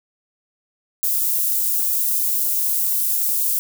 white high-pass noise, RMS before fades -20 dBFS, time 1.03-3.59 s, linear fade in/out 0 ms, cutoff 12000 Hz, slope 12 dB/octave, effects none

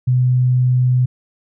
sine tone, 126.1 Hz, B2, 36 cents sharp, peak -11 dBFS, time 0.07-1.06 s, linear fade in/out 10 ms, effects none

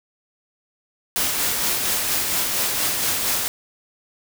white noise with tremolo, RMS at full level -21 dBFS, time 1.16-3.48 s, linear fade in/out 0 ms, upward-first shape sine, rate 4.3 Hz, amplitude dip 30%, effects none

